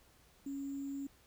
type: tone with sample-and-hold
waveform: sine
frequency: 277.2 Hz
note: C#4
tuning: in tune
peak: -38 dBFS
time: 0.46-1.07 s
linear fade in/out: 5 ms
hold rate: 7350 Hz
effects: added 60 Hz sine -70 dBFS peak until 1.26 s + pink hiss -66 dBFS RMS until 1.26 s